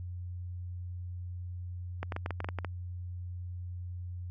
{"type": "clicks", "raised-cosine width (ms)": 0.5, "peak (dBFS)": -20, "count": 10, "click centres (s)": [2.03, 2.122, 2.164, 2.261, 2.307, 2.404, 2.445, 2.488, 2.587, 2.647], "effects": ["added 89 Hz sine -37 dBFS peak until 4.3 s"]}